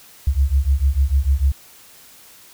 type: beating tone pair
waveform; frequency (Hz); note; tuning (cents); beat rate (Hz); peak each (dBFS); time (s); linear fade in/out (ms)
sine; 65.5 / 72.2; C2 / D2; +2 / -29; 6.7; -17 / -17; 0.27-1.52; 5
effects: white hiss -46 dBFS RMS until 2.53 s